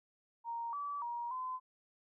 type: tone with pitch steps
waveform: sine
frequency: 932 / 1151 / 948 / 1023 Hz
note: A#5 / D6 / A#5 / C6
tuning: -1 / -35 / +29 / -39 cents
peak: -37 dBFS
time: 0.44-1.6 s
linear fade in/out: 50 ms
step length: 290 ms
effects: none